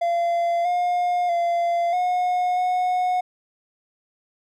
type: tone with pitch steps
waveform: triangle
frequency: 686 / 712 / 688 / 723 / 729 Hz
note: F5 / F5 / F5 / F#5 / F#5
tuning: -31 / +33 / -26 / -40 / -26 cents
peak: -17 dBFS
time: 0.01-3.21 s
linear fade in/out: 10 ms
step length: 640 ms
effects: none